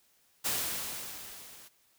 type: noise with level ramp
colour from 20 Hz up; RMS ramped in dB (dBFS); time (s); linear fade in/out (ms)
white; -30 to -53; 0.44-1.69; 20
effects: white hiss -68 dBFS RMS until 1.98 s